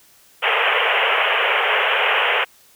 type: band-pass noise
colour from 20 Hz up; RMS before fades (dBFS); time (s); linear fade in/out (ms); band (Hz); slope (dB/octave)
white; -18; 0.42-2.45; 20; 410 to 3100; 96
effects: white hiss -52 dBFS RMS until 2.75 s